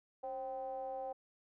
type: ring-modulated tone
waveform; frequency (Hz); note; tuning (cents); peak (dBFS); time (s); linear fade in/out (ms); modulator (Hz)
triangle; 123.47; B2; 0; -34; 0.23-1.13; 10; 655
effects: none